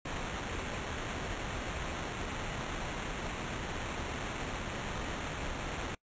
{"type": "noise with sample-and-hold", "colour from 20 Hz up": "pink", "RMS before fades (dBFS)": -38, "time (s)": [0.05, 5.95], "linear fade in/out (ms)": 5, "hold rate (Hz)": 4900, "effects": ["noise-tail reverb RT60 0.1 s tail -24 dB re dry", "resampled to 16000 Hz"]}